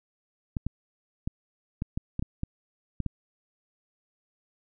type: clicks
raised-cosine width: 5 ms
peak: -17 dBFS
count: 10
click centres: 0.568 / 0.666 / 1.275 / 1.821 / 1.975 / 2.194 / 2.225 / 2.434 / 3.003 / 3.063 s
effects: none